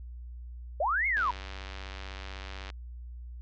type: linear two-way sweep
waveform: sine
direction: up then down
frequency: 529 to 2217 to 914 Hz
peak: -25 dBFS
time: 0.8-1.31 s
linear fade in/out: 5 ms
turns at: 1.07 s
type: click train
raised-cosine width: 0.2 ms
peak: -23 dBFS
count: 148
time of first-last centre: 1.17-2.701 s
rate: 96 Hz
effects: added 60 Hz sine -40 dBFS peak until 3.41 s + low-pass 4000 Hz 12 dB/octave